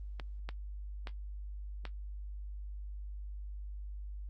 clicks, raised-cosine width 0.3 ms, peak -25 dBFS, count 4, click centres 0.198 / 0.49 / 1.072 / 1.853 s, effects added 50 Hz sine -40 dBFS peak until 4.29 s + Opus 32 kbps

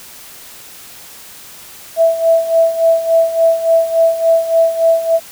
sine tone with tremolo, 659.3 Hz, E5, in tune, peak -6 dBFS, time 1.96-5.2 s, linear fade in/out 50 ms, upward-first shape sine, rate 3.5 Hz, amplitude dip 75%, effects white hiss -36 dBFS RMS until 5.31 s

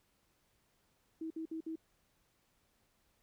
sine tone bursts, 322.1 Hz, E4, 40 cents flat, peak -38 dBFS, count 4, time 1.21-1.757 s, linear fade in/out 5 ms, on 94 ms, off 57 ms, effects pink hiss -75 dBFS RMS until 3.22 s

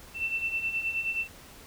sine beating tone pair, 2673 / 2682.5 Hz, E7 / E7, +23 / +30 cents, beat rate 9.5 Hz, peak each -35 / -29 dBFS, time 0.14-1.28 s, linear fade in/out 50 ms, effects added 76 Hz sine -60 dBFS peak until 1.66 s + pink hiss -50 dBFS RMS until 1.66 s

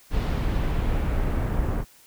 brown noise with low-pass filter sweep, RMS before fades -24 dBFS, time 0.1-1.85 s, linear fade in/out 50 ms, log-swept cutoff 4600 to 1500 Hz, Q 0.9, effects white hiss -54 dBFS RMS until 2.06 s

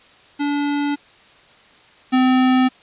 square tone pair in turn, 288.4 / 256.9 Hz, D4 / C4, -31 / -32 cents, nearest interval major second, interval 201 cents, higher first, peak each -19 / -13 dBFS, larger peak second, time 0.39-0.96 / 2.12-2.69 s, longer neither, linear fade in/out 20 ms, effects white hiss -49 dBFS RMS until 2.82 s + resampled to 8000 Hz

